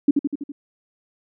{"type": "tone with echo", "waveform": "sine", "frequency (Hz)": 285.9, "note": "D4", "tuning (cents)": -46, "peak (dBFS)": -10, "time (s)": [0.08, 0.11], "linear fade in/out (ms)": 5, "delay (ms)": 82, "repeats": 5, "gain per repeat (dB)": -4, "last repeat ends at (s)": 0.52, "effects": []}